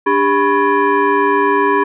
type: tone with frequency modulation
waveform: sine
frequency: 293.7 Hz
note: D4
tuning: in tune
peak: -10 dBFS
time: 0.06-1.84 s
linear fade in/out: 10 ms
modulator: 695 Hz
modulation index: 1.8
effects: none